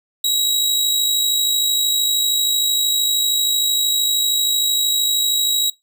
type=tone with amplitude modulation; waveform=sawtooth; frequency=3852 Hz; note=B7; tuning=44 cents flat; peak=-11 dBFS; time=0.24-5.7 s; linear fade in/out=5 ms; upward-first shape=sine; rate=53 Hz; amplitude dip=35%; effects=noise-tail reverb RT60 0.2 s tail -21 dB re dry